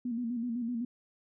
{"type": "tone with vibrato", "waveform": "sine", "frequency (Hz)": 237.7, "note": "A#3", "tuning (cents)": 34, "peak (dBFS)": -31, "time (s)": [0.05, 0.85], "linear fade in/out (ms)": 5, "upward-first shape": "square", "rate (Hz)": 7.9, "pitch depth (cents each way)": 62, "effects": []}